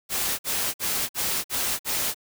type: noise bursts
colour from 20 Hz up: white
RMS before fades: -26 dBFS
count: 6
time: 0.09-2.145 s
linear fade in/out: 50 ms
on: 300 ms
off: 51 ms
effects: none